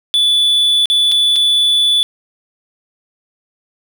triangle tone with dropouts, 3463 Hz, A7, 28 cents flat, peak -8 dBFS, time 0.14-2.03 s, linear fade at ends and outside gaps 0 ms, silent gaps 0.857-0.9 / 1.116-1.12 / 1.359-1.363 s, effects none

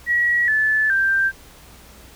sine tone with pitch steps, 1918 / 1738.6 / 1576 Hz, A#6 / A6 / G6, +49 / -21 / +9 cents, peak -15 dBFS, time 0.06-1.32 s, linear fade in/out 50 ms, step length 420 ms, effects added 60 Hz sine -48 dBFS peak until 2.15 s + pink hiss -46 dBFS RMS until 2.15 s

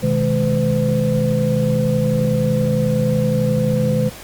sine tone cluster, 127.1 / 158 / 210.4 / 508 Hz, C3 / D#3 / G#3 / B4, -50 / +27 / +23 / +49 cents, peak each -20 dBFS, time 0.02-4.1 s, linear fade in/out 20 ms, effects pink hiss -36 dBFS RMS until 4.23 s + Opus 48 kbps

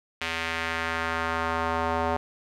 square tone with band-pass filter sweep, 82.41 Hz, E2, in tune, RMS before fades -28 dBFS, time 0.21-2.17 s, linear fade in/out 5 ms, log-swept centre 2500 to 810 Hz, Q 1.5, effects none

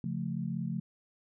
sine chord, Db augmented, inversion none, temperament equal, 138.59 / 174.61 / 220 Hz, Db3 / F3 / A3, 0 / 0 / 0 cents, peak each -37 / -35 / -37 dBFS, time 0.04-0.8 s, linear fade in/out 2 ms, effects none

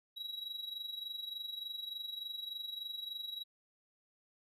triangle tone with amplitude modulation, 3875 Hz, B7, 34 cents flat, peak -36 dBFS, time 0.16-3.44 s, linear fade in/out 20 ms, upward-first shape sine, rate 23.4 Hz, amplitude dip 70%, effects resampled to 32000 Hz

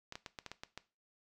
clicks, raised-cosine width 0.2 ms, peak -26 dBFS, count 8, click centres 0.124 / 0.155 / 0.262 / 0.388 / 0.463 / 0.516 / 0.635 / 0.776 s, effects noise-tail reverb RT60 0.3 s tail -17 dB re dry

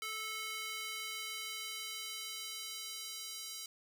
square tone with high-pass filter sweep, 436.8 Hz, A4, 13 cents flat, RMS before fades -43 dBFS, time 0.02-3.66 s, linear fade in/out 2 ms, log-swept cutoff 1800 to 4500 Hz, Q 1.2, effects none

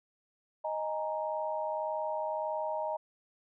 sine chord, D# suspended fourth, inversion none, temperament equal, 622.3 / 830.6 / 932.3 Hz, D#5 / G#5 / A#5, 0 / 0 / 0 cents, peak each -34 / -39 / -36 dBFS, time 0.64-2.97 s, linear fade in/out 10 ms, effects none

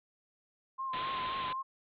sine tone with vibrato, 1046.5 Hz, C6, in tune, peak -34 dBFS, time 0.78-1.63 s, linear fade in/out 20 ms, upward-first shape sine, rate 3.9 Hz, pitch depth 41 cents each way
white low-pass noise, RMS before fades -42 dBFS, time 0.93-1.53 s, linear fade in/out 5 ms, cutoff 3900 Hz, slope 96 dB/octave
effects none

